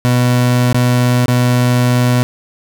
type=tone with dropouts; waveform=30% pulse; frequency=123.47 Hz; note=B2; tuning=in tune; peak=-7 dBFS; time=0.05-2.23 s; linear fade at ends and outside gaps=0 ms; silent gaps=0.729-0.745 / 1.258-1.282 s; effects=none